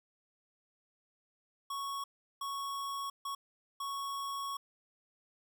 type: tone bursts at uneven times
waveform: square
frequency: 1108.7 Hz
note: C#6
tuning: in tune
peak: -37 dBFS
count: 4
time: 1.7-2.04 / 2.41-3.1 / 3.25-3.35 / 3.8-4.57 s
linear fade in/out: 5 ms
effects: none